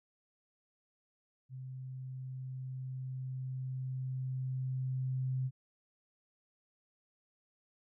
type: tone with level ramp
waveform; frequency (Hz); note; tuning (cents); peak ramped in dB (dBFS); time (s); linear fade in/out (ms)
sine; 130; C3; -11; -42 to -31; 1.49-5.51; 50
effects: none